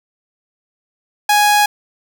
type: tone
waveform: sawtooth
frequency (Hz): 830.6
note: G#5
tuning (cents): 0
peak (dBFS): -6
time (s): 1.29-1.66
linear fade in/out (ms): 5
effects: none